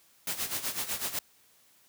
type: noise with tremolo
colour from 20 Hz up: white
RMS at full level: -31 dBFS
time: 0.27-1.19 s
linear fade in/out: 2 ms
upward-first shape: sine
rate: 8 Hz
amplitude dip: 75%
effects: white hiss -63 dBFS RMS until 1.88 s + high-pass 60 Hz 12 dB/octave